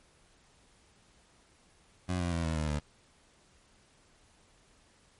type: tone with pitch steps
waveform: 20% pulse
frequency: 90.9 / 87.25 / 83.74 / 80.38 / 77.15 / 74.05 Hz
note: F#2 / F2 / E2 / E2 / D#2 / D2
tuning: -30 / -1 / +28 / -43 / -14 / +15 cents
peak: -25 dBFS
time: 2.08-2.8 s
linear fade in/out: 20 ms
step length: 120 ms
effects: pink hiss -64 dBFS RMS until 5.19 s + MP3 48 kbps